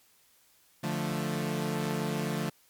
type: chord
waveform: sawtooth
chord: D minor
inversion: none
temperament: equal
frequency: 146.83 / 174.61 / 220 Hz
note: D3 / F3 / A3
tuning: 0 / 0 / 0 cents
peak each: -30 dBFS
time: 0.83-2.5 s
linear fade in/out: 10 ms
effects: white hiss -64 dBFS RMS until 2.69 s + MP3 96 kbps